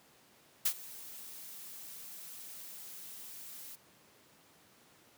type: noise with ADSR envelope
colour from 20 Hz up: blue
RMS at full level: -28 dBFS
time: 0.65-3.76 s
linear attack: 9 ms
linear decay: 71 ms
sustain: -20 dB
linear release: 15 ms
effects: pink hiss -63 dBFS RMS until 5.17 s + high-pass 150 Hz 12 dB/octave